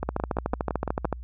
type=two click trains; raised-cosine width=1 ms; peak=-11 / -13 dBFS; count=15 / 7; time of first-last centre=0.09-1.127 / 0.03-1.047 s; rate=13.5 / 5.9 Hz; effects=added 60 Hz sine -36 dBFS peak until 1.23 s

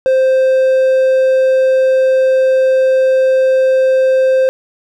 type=tone; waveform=triangle; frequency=523.3 Hz; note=C5; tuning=in tune; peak=-6 dBFS; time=0.06-4.49 s; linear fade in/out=0 ms; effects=none

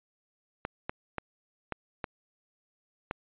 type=clicks; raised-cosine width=0.5 ms; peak=-17 dBFS; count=6; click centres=0.651 / 0.895 / 1.183 / 1.723 / 2.042 / 3.111 s; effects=resampled to 8000 Hz

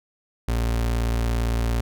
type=tone; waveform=35% pulse; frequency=57.7 Hz; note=A#1; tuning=17 cents flat; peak=-19 dBFS; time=0.48-1.81 s; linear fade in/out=5 ms; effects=none

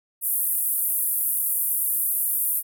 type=band-pass noise; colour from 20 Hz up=white; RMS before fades=-24 dBFS; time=0.21-2.63 s; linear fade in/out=50 ms; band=10000 to 15000 Hz; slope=48 dB/octave; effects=none

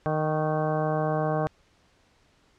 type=harmonic tone with a mistuned harmonic; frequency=154.6 Hz; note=D#3; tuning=11 cents flat; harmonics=1 / 2 / 3 / 4 / 5 / 6 / 7 / 8 / 9 / 10; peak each=-28 / -34 / -31 / -29 / -31 / -44 / -35 / -43 / -48 / -41 dBFS; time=0.06-1.47 s; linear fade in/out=0 ms; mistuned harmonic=7; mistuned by=+28 cents; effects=pink hiss -63 dBFS RMS until 2.58 s + low-pass 6000 Hz 12 dB/octave

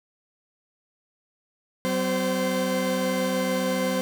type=tone cluster; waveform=40% pulse; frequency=189 / 256.3 / 519 Hz; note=F#3 / C4 / C5; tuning=+37 / -36 / -14 cents; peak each=-27 / -29 / -25 dBFS; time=1.85-4.01 s; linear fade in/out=0 ms; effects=none

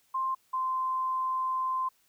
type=tone pair in turn; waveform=sine; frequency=1052 / 1038.7 Hz; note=C6 / C6; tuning=+9 / -13 cents; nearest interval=unison; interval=22 cents; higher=first; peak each=-27 dBFS; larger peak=neither; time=0.14-0.35 / 0.53-1.89 s; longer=second; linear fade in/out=10 ms; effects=white hiss -68 dBFS RMS until 2.08 s

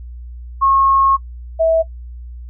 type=tone pair in turn; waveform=sine; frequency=1087 / 651 Hz; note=C#6 / E5; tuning=-34 / -22 cents; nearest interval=major sixth; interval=888 cents; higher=first; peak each=-10 dBFS; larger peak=neither; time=0.61-1.17 / 1.59-1.83 s; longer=first; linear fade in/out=20 ms; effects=noise-tail reverb RT60 0.1 s tail -20 dB re dry + added 60 Hz sine -29 dBFS peak until 2.49 s

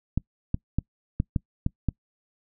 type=clicks; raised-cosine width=5 ms; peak=-11 dBFS; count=7; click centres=0.176 / 0.544 / 0.786 / 1.201 / 1.362 / 1.664 / 1.887 s; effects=noise-tail reverb RT60 0.1 s tail -25 dB re dry

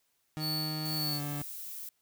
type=tone with pitch glide; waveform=30% pulse; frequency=154.5 to 144.99 Hz; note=D#3 to D3; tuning=-12 to -22 cents; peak=-32 dBFS; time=0.37-1.42 s; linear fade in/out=0 ms; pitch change=-110 cents; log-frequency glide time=0.96-1.2 s
type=tone with tremolo; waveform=45% pulse; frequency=4451 Hz; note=C#8; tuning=6 cents sharp; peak=-31 dBFS; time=0.39-1.21 s; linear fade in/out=50 ms; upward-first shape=sine; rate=1.9 Hz; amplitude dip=55%
type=noise; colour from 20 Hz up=violet; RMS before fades=-42 dBFS; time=0.85-1.89 s; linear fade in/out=2 ms
effects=white hiss -75 dBFS RMS until 2.01 s

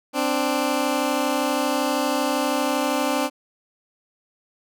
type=tone pair together; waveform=15% pulse; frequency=261.1 / 293.7 Hz; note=C4 / D4; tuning=-3 / 0 cents; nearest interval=major second; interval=203 cents; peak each=-17 dBFS; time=0.13-3.3 s; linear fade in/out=50 ms; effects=none

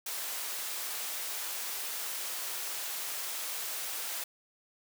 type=high-pass noise; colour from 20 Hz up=white; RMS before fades=-37 dBFS; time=0.06-4.24 s; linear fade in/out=5 ms; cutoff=500 Hz; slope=12 dB/octave; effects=none

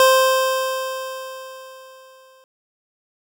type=tone with exponential decay; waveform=25% pulse; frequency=523.3 Hz; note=C5; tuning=in tune; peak=-6 dBFS; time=0-2.44 s; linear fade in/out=1 ms; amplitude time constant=530 ms; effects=none

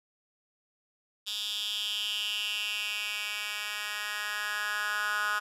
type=tone with high-pass filter sweep; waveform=10% pulse; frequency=208.5 Hz; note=G#3; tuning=7 cents sharp; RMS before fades=-33 dBFS; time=1.26-5.4 s; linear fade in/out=20 ms; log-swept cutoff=3700 to 1400 Hz; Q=4.9; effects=resampled to 32000 Hz

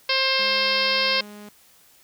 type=harmonic tone; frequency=530 Hz; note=C5; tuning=22 cents sharp; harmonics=1 / 2 / 3 / 4 / 5 / 6 / 7 / 8 / 9 / 10; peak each=-28 / -29 / -30 / -27 / -27 / -28 / -30 / -28 / -27 / -30 dBFS; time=0.09-1.21 s; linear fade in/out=5 ms
type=tone; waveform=sawtooth; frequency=207.7 Hz; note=G#3; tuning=in tune; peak=-35 dBFS; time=0.39-1.49 s; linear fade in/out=2 ms
effects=white hiss -55 dBFS RMS until 2.03 s

